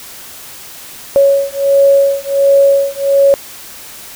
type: beating tone pair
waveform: sine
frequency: 554.4 / 555.8 Hz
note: C#5 / C#5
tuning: 0 / +4 cents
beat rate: 1.4 Hz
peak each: -10 dBFS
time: 1.16-3.34 s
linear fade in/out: 0 ms
effects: white hiss -32 dBFS RMS until 4.15 s